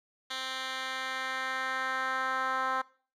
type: tone with band-pass filter sweep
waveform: 10% pulse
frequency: 261.6 Hz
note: C4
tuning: in tune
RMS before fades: -33 dBFS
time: 0.3-2.82 s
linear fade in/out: 10 ms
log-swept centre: 3200 to 1200 Hz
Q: 1.8
effects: noise-tail reverb RT60 0.4 s tail -20 dB re dry